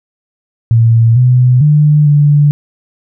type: tone with pitch steps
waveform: sine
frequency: 114.8 / 125.5 / 149.5 / 146.3 Hz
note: A#2 / B2 / D3 / D3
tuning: -26 / +28 / +31 / -6 cents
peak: -4 dBFS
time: 0.71-2.51 s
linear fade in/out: 0 ms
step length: 450 ms
effects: none